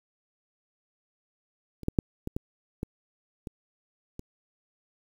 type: clicks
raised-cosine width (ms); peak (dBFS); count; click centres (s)
3; -28 / -12 / -8 / -19 / -17 / -18 / -23 / -25; 8; 1.833 / 1.884 / 1.988 / 2.274 / 2.365 / 2.831 / 3.472 / 4.194
effects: 8-bit